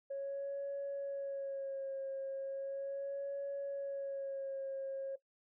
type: tone with vibrato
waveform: sine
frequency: 550 Hz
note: C#5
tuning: 14 cents flat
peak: -36 dBFS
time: 0.1-5.16 s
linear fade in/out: 10 ms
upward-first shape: sine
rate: 0.37 Hz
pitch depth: 29 cents each way
effects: noise-tail reverb RT60 0.1 s tail -19 dB re dry + tanh soft clip ceiling -34 dBFS